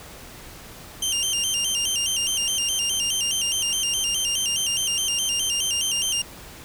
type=tone with vibrato; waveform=20% pulse; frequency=2961 Hz; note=F#7; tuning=1 cent sharp; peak=-16 dBFS; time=1.02-6.22 s; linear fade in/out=5 ms; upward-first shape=square; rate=4.8 Hz; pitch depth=92 cents each way; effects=pink hiss -42 dBFS RMS until 6.64 s